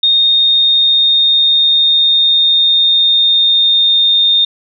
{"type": "tone with pitch glide", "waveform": "sine", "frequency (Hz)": [3690, 3650], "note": ["A#7", "A#7"], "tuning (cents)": [-18, -37], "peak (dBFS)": -7, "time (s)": [0.03, 4.45], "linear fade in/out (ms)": 5, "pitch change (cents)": -19, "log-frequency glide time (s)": [0.15, 4.19], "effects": []}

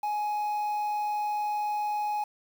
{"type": "tone with quantisation", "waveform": "triangle", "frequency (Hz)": 837, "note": "G#5", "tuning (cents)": 13, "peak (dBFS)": -25, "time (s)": [0.03, 2.24], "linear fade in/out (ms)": 5, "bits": 8, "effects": []}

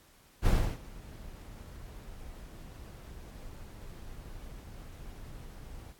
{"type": "noise with ADSR envelope", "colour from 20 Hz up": "brown", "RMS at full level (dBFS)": -23, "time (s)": [0.42, 5.94], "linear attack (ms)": 45, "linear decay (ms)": 310, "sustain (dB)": -23, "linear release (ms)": 35, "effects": ["pink hiss -61 dBFS RMS until 5.99 s", "AAC 64 kbps"]}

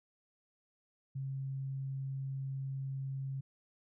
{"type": "tone", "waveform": "sine", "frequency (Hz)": 135.1, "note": "C#3", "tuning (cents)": -44, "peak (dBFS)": -36, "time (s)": [1.15, 3.41], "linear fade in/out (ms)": 10, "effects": []}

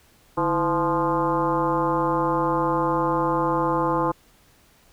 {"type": "tone with frequency modulation", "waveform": "sine", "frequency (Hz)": 686, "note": "F5", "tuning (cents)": -31, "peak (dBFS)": -19, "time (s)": [0.37, 4.12], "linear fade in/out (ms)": 10, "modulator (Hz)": 179, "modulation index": 2.7, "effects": ["pink hiss -57 dBFS RMS until 4.92 s"]}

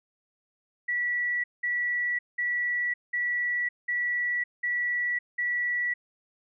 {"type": "tone bursts", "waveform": "sine", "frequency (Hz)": 1947, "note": "B6", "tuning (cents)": -25, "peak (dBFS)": -25, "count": 7, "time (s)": [0.88, 5.94], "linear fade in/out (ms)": 10, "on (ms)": 560, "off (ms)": 190, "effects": []}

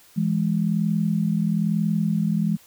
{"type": "tone pair together", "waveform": "sine", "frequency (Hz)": [166.73, 207.8], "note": ["E3", "G#3"], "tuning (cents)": [20, 1], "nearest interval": "major third", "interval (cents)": 381, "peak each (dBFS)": -22, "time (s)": [0.16, 2.57], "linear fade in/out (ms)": 20, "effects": ["white hiss -53 dBFS RMS until 2.66 s"]}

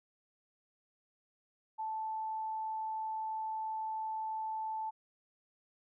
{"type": "tone", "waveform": "sine", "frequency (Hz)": 877, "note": "A5", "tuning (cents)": -6, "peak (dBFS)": -35, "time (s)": [1.78, 4.91], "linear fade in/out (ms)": 20, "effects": []}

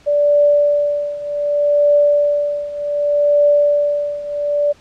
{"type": "tone with tremolo", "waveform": "sine", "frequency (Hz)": 583, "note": "D5", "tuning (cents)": -13, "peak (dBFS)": -8, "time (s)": [0.06, 4.73], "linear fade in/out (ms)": 20, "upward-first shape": "triangle", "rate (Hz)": 0.66, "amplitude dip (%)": 85, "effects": ["pink hiss -49 dBFS RMS until 4.8 s", "low-pass 6000 Hz 12 dB/octave"]}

